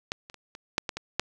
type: clicks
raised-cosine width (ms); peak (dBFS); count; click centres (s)
0.2; -12 / -27 / -29 / -25 / -6 / -13 / -16 / -7; 8; 0.119 / 0.299 / 0.343 / 0.551 / 0.781 / 0.892 / 0.97 / 1.196
effects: none